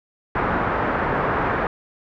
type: low-pass noise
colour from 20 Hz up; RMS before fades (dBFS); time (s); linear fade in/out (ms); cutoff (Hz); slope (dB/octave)
white; -22; 0.35-1.67; 2; 1500; 24
effects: none